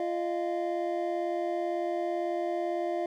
triangle tone cluster, 345.5 / 615 / 693 Hz, F4 / D#5 / F5, -19 / -20 / -14 cents, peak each -30 / -32 / -31 dBFS, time 0-3.06 s, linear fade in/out 2 ms, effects none

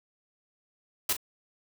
white noise with echo, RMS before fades -26 dBFS, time 1.09-1.13 s, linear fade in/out 5 ms, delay 37 ms, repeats 1, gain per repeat -10 dB, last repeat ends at 1.167 s, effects none

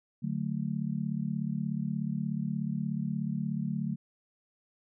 sine chord, D major, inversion none, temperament just, 146.83 / 183.54 / 220.2 Hz, D3 / F#3 / A3, 0 / -14 / +2 cents, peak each -34 dBFS, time 0.22-3.96 s, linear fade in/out 20 ms, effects none

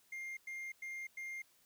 triangle tone bursts, 2114 Hz, C7, 17 cents sharp, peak -40 dBFS, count 4, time 0.12-1.42 s, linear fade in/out 5 ms, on 250 ms, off 100 ms, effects white hiss -70 dBFS RMS until 1.65 s

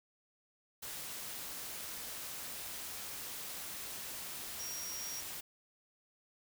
sine tone in noise, 5650 Hz, F8, 19 cents sharp, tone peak -42 dBFS, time 4.59-5.21 s, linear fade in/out 10 ms, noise white, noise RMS -44 dBFS, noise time 0.82-5.41 s, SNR -1 dB, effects none

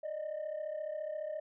sine tone pair together, 587.3 / 621.8 Hz, D5 / D#5, 0 / -1 cents, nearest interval minor second, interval 99 cents, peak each -39 / -36 dBFS, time 0.03-1.4 s, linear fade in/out 10 ms, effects tanh soft clip ceiling -33 dBFS

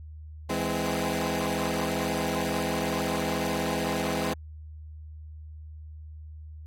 15% pulse chord, E augmented, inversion none, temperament equal with one note detuned, 164.81 / 207.7 / 258.3 Hz, E3 / G#3 / B#3, 0 / 0 / -22 cents, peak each -25 dBFS, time 0.49-4.34 s, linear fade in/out 10 ms, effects added 77 Hz sine -40 dBFS peak until 6.66 s + AAC 48 kbps

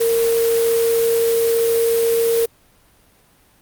sine tone in noise, 460.8 Hz, A#4, 20 cents flat, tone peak -14 dBFS, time 0-2.46 s, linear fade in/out 10 ms, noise white, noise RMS -26 dBFS, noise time 0-2.46 s, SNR +9 dB, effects pink hiss -54 dBFS RMS until 3.61 s + Opus 32 kbps

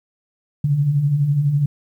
sine beating tone pair, 133.8 / 145.8 Hz, C3 / D3, +39 / -12 cents, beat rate 12 Hz, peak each -24 / -15 dBFS, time 0.64-1.66 s, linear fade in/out 5 ms, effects 9-bit

